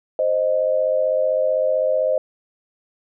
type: tone pair together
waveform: sine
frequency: 523.3 / 619 Hz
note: C5 / D#5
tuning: 0 / -9 cents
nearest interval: minor third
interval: 291 cents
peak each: -19 dBFS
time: 0.19-2.18 s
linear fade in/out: 2 ms
effects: none